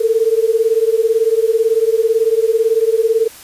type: beating tone pair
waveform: sine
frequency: 440 / 458 Hz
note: A4 / A#4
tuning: 0 / -31 cents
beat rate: 18 Hz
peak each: -14 dBFS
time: 0-3.28 s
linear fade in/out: 10 ms
effects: white hiss -38 dBFS RMS until 3.43 s + resampled to 32000 Hz